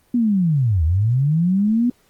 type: linear two-way sweep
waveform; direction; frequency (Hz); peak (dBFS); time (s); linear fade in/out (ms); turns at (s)
sine; down then up; 248.5 to 75 to 248.5; -14; 0.14-1.9; 5; 0.84
effects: pink hiss -59 dBFS RMS until 2.09 s + Opus 24 kbps